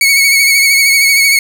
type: tone with vibrato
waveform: sawtooth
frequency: 2217 Hz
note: C#7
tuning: in tune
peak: -3 dBFS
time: 0.01-1.39 s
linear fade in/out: 2 ms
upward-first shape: sine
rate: 13 Hz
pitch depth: 36 cents each way
effects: none